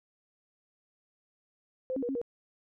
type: tone with pitch steps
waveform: sine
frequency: 517 / 270.2 / 480.6 / 271.2 / 476.5 Hz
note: C5 / C#4 / B4 / C#4 / A#4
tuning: -21 / -44 / -47 / -38 / +38 cents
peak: -30 dBFS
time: 1.9-2.215 s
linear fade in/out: 0 ms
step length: 63 ms
effects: none